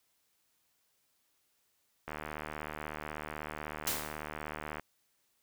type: click train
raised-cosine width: 0.5 ms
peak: -24 dBFS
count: 208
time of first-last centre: 2.08-4.797 s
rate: 76.2 Hz
type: noise with exponential decay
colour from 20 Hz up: white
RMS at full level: -30 dBFS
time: 3.87-4.3 s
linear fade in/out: 2 ms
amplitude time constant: 93 ms
effects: white hiss -75 dBFS RMS until 5.42 s